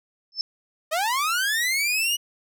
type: tone with exponential growth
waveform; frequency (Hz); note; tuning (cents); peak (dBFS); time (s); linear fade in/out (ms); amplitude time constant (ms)
sine; 5274; E8; 0; -18; 0.32-0.41; 1; 18
type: linear sweep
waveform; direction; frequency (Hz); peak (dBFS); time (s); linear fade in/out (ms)
sawtooth; up; 598 to 2932; -18; 0.91-2.17; 20
effects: none